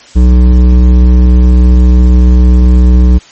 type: tone with hard clipping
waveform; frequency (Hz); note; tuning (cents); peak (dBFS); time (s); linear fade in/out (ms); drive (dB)
triangle; 61.6; B1; -4; -3; 0.15-3.19; 20; 15
effects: white hiss -36 dBFS RMS until 3.31 s + MP3 32 kbps